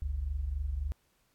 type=tone pair together; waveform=sine; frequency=47.81 / 71.5 Hz; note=G1 / D2; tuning=-43 / -46 cents; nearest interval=perfect fifth; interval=697 cents; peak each=-36 / -32 dBFS; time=0.02-0.92 s; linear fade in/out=0 ms; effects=pink hiss -72 dBFS RMS until 1.34 s + AAC 64 kbps